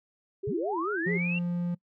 sine tone with vibrato, 370 Hz, F#4, in tune, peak -30 dBFS, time 0.43-1.18 s, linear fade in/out 10 ms, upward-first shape sine, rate 4.7 Hz, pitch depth 230 cents each way
sine linear sweep, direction up, 92.5 to 2783 Hz, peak -30 dBFS, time 0.47-1.39 s, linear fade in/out 5 ms
triangle tone, 174.61 Hz, F3, in tune, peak -25 dBFS, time 1.06-1.75 s, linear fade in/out 10 ms
effects noise-tail reverb RT60 0.1 s tail -23 dB re dry

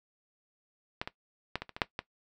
clicks, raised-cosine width 0.3 ms, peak -16 / -20 / -15 / -20 / -29 / -23 / -8 / -17 dBFS, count 8, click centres 1.015 / 1.075 / 1.556 / 1.62 / 1.693 / 1.765 / 1.818 / 1.991 s, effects noise-tail reverb RT60 0.1 s tail -17 dB re dry

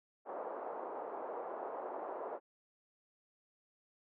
pink band-pass noise, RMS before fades -43 dBFS, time 0.25-2.4 s, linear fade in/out 50 ms, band 430 to 990 Hz, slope 24 dB/octave, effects none

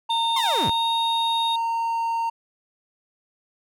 triangle tone, 919 Hz, A#5, 25 cents flat, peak -20 dBFS, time 0.09-2.3 s, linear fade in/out 10 ms
triangle tone with pitch glide, 3630 to 3717 Hz, A#7 to A#7, -47 to -6 cents, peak -23 dBFS, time 0.1-1.56 s, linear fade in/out 5 ms, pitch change +41 cents, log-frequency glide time 0.23-0.88 s
sawtooth linear sweep, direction down, 1108.7 to 55.1 Hz, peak -21 dBFS, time 0.36-0.7 s, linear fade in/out 5 ms
effects none

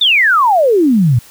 sine exponential sweep, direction down, 3691 to 110.8 Hz, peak -7 dBFS, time 0.01-1.19 s, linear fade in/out 5 ms, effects white hiss -41 dBFS RMS until 1.3 s

